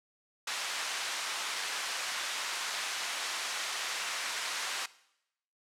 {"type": "band-pass noise", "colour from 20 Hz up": "pink", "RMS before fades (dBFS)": -36, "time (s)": [0.47, 4.86], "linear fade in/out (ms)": 5, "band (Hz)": [1200, 7800], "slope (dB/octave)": 12, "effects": ["noise-tail reverb RT60 0.8 s tail -19 dB re dry", "low-pass 12000 Hz 12 dB/octave"]}